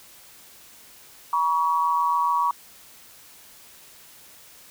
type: tone pair together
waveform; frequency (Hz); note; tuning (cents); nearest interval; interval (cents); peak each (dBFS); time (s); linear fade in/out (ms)
sine; 960 / 1126.9; B5 / C#6; -49 / +28; minor third; 277; -22; 1.33-2.51; 2
effects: white hiss -49 dBFS RMS until 4.7 s